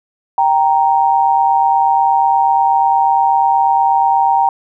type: tone pair together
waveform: sine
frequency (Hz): 784 / 932.3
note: G5 / A#5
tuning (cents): 0 / 0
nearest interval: minor third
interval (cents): 300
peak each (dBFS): -12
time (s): 0.38-4.49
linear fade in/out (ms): 2
effects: none